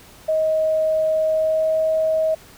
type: tone with pitch glide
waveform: sine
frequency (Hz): 630 to 635.1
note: D#5 to D#5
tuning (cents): +21 to +35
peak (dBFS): -16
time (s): 0.28-2.35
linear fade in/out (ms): 10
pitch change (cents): +14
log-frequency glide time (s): 1.22-1.77
effects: pink hiss -46 dBFS RMS until 2.57 s